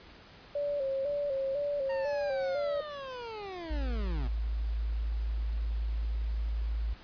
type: tone with vibrato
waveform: sine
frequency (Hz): 558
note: C#5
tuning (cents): +11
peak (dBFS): -29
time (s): 0.55-2.81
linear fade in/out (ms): 5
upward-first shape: square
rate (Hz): 2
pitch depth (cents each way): 59
type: linear sweep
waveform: 25% pulse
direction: down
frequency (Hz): 932.3 to 116.1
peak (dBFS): -35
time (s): 1.89-4.28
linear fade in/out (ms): 10
type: tone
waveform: sine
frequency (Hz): 54.8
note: A1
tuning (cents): -6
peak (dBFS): -29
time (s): 3.7-6.94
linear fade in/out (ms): 10
effects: pink hiss -53 dBFS RMS until 7.03 s + resampled to 11025 Hz